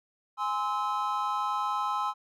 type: chord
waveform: triangle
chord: Ab augmented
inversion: none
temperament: just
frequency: 830.6 / 1038.3 / 1297.8 Hz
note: Ab5 / C6 / E6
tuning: 0 / -14 / -27 cents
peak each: -31 / -29 / -30 dBFS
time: 0.37-2.14 s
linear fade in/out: 50 ms
effects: none